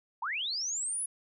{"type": "linear sweep", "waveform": "sine", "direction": "up", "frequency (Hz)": [830.6, 10548], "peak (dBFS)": -31, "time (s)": [0.22, 1.06], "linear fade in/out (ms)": 5, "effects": []}